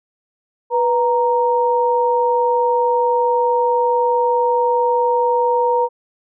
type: tone pair together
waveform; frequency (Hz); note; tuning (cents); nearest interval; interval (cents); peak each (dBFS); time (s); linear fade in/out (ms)
sine; 491 / 932.3; B4 / A#5; -10 / 0; major seventh; 1110; -16; 0.7-5.89; 50
effects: none